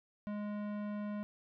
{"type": "tone with tanh clipping", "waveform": "sine", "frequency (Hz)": 207.7, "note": "G#3", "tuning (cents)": 0, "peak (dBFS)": -39, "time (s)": [0.27, 1.23], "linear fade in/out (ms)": 0, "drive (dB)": 17, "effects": []}